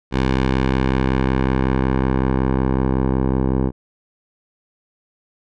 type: tone with low-pass filter sweep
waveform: 10% pulse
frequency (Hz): 65.41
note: C2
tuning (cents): 0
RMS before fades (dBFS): -18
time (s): 0.11-3.72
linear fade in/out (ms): 50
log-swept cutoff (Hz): 3900 to 680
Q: 0.76
effects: none